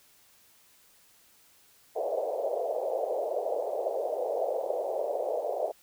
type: band-pass noise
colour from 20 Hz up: pink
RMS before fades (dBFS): -31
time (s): 1.95-5.72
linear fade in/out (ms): 10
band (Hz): 460 to 700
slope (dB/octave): 48
effects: white hiss -61 dBFS RMS until 5.82 s